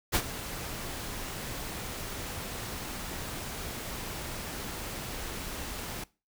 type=noise with ADSR envelope; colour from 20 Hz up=pink; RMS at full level=-24 dBFS; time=0.12-6.04 s; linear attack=32 ms; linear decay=62 ms; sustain=-14 dB; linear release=5 ms; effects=noise-tail reverb RT60 0.3 s tail -21 dB re dry